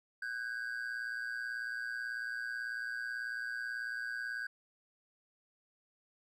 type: ring-modulated tone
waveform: triangle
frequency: 1566 Hz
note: G6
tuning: 2 cents flat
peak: -32 dBFS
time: 0.22-4.47 s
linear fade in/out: 5 ms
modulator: 59.1 Hz
effects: none